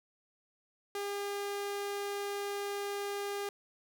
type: tone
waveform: sawtooth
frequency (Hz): 403.7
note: G#4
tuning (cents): -49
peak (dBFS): -31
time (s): 0.95-3.49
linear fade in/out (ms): 2
effects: none